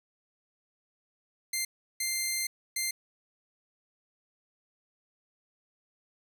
10% pulse tone bursts at uneven times, 2092 Hz, C7, 1 cent flat, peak -20 dBFS, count 3, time 1.53-1.65 / 2-2.47 / 2.76-2.91 s, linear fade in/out 5 ms, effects none

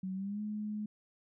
sine tone with pitch glide, 188.2 to 211.2 Hz, F#3 to G#3, +30 to +29 cents, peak -35 dBFS, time 0.03-0.86 s, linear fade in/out 5 ms, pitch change +199 cents, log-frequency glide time 0.14-0.41 s, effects none

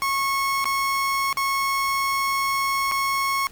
30% pulse tone with dropouts, 1095 Hz, C#6, 22 cents flat, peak -18 dBFS, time 0.02-3.47 s, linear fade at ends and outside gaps 0 ms, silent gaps 0.643-0.655 / 1.328-1.371 / 2.914-2.919 s, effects pink hiss -48 dBFS RMS until 3.51 s + MP3 96 kbps

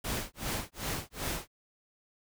pink noise with tremolo, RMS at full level -33 dBFS, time 0.04-1.48 s, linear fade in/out 5 ms, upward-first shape sine, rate 2.6 Hz, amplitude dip 100%, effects none

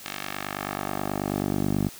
10% pulse tone with band-pass filter sweep, 49.29 Hz, G1, 10 cents sharp, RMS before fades -29 dBFS, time 0.04-1.89 s, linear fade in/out 10 ms, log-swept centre 3300 to 200 Hz, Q 0.83, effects white hiss -44 dBFS RMS until 1.99 s

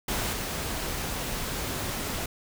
pink noise with level steps, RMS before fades -29 / -32 dBFS, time 0.08-2.26 s, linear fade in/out 5 ms, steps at 0.33 s, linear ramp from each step 2 ms, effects none

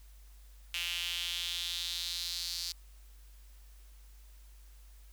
sawtooth tone with high-pass filter sweep, 173.1 Hz, F3, 15 cents flat, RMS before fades -37 dBFS, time 0.74-2.72 s, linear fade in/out 2 ms, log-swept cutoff 2800 to 4600 Hz, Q 4.2, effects added 50 Hz sine -52 dBFS peak until 5.12 s + white hiss -65 dBFS RMS until 5.12 s

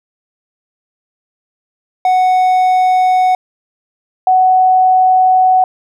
triangle / sine tone pair in turn, 740 / 744.7 Hz, F#5 / F#5, 0 / +11 cents, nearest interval unison, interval 11 cents, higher second, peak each -6 dBFS, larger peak neither, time 2.05-3.35 / 4.27-5.64 s, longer second, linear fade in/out 2 ms, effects none

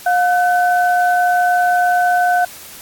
sine tone pair together, 714 / 1512.9 Hz, F5 / F#6, +38 / +38 cents, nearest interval octave + minor second, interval 1300 cents, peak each -12 / -18 dBFS, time 0.06-2.45 s, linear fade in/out 5 ms, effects white hiss -36 dBFS RMS until 2.81 s + AAC 64 kbps

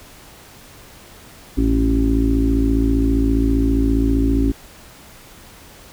harmonic tone with a mistuned harmonic, 55 Hz, A1, in tune, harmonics 1 / 2 / 4 / 5 / 6 / 7, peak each -17 / -26 / -28 / -17 / -26 / -28 dBFS, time 1.57-4.52 s, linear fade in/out 10 ms, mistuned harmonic 1, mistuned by -53 cents, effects pink hiss -43 dBFS RMS until 5.92 s

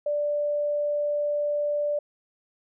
sine tone, 587.3 Hz, D5, in tune, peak -23 dBFS, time 0.06-1.99 s, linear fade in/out 5 ms, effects none

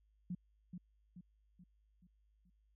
sine tone with echo, 178.5 Hz, F3, 38 cents sharp, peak -38 dBFS, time 0.3-0.35 s, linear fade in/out 5 ms, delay 430 ms, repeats 5, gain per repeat -6 dB, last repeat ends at 2.5 s, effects added 52 Hz sine -70 dBFS peak until 2.75 s

